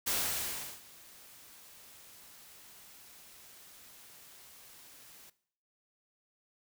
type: noise with ADSR envelope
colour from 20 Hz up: white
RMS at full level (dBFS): -31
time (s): 0.06-5.3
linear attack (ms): 18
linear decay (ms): 720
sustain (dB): -24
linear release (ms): 5
effects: noise-tail reverb RT60 0.6 s tail -18 dB re dry